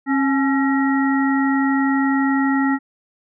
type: harmonic tone with a mistuned harmonic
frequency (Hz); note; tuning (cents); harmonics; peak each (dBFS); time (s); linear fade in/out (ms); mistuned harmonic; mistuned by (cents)
271.2; C#4; -38; 1 / 3 / 5 / 7; -16 / -25 / -27 / -25; 0.06-2.79; 50; 3; +69
effects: none